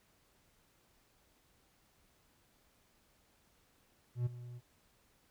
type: tone with ADSR envelope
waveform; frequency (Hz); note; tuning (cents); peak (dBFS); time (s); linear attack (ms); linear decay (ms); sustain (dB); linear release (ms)
triangle; 121.9; B2; -22; -27; 4.15-4.61; 110; 16; -16; 42
effects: pink hiss -71 dBFS RMS until 5.3 s